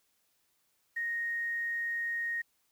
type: tone with quantisation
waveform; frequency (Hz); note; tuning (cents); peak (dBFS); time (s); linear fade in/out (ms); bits
sine; 1864.7; A#6; 0; -31; 0.96-2.42; 10; 10
effects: white hiss -74 dBFS RMS until 2.71 s